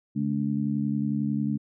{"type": "harmonic tone", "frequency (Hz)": 71.1, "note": "C#2", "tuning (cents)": 45, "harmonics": [2, 3, 4], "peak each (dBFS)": [-30, -26, -31], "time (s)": [0.15, 1.58], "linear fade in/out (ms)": 20, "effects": []}